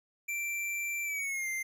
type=tone with pitch glide; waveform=square; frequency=2349 to 2093 Hz; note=D7 to C7; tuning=0 to 0 cents; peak=-33 dBFS; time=0.28-1.63 s; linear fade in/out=10 ms; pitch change=-200 cents; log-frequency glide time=1.04-1.48 s; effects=none